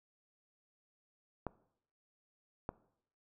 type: clicks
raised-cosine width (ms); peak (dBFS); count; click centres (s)
1; -23; 2; 1.467 / 2.691
effects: noise-tail reverb RT60 0.7 s tail -20 dB re dry